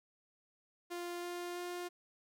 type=tone with pitch steps; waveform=sawtooth; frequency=349.2 / 351.4 / 353.7 Hz; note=F4 / F4 / F4; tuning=0 / +11 / +22 cents; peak=-36 dBFS; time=0.9-1.89 s; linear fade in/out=20 ms; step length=330 ms; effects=none